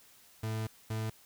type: tone bursts at uneven times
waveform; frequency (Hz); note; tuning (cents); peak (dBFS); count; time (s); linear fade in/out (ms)
40% pulse; 110; A2; 0; -32; 2; 0.43-0.67 / 0.9-1.1; 5
effects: white hiss -60 dBFS RMS until 1.25 s